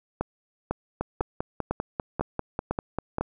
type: two click trains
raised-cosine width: 1 ms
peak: -13 / -12 dBFS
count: 12 / 7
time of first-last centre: 1.01-3.184 / 0.21-3.21 s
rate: 5.06 / 2 Hz
effects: none